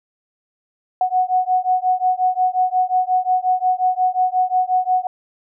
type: beating tone pair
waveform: sine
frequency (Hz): 735 / 740.6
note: F#5 / F#5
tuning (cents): -12 / +1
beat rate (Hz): 5.6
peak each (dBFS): -18 / -18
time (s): 1.01-5.07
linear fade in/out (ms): 2
effects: none